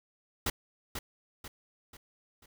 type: noise with echo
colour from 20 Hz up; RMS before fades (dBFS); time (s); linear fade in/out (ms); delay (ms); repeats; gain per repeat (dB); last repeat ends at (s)
pink; -30; 0.46-0.5; 5; 490; 4; -7; 2.46
effects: none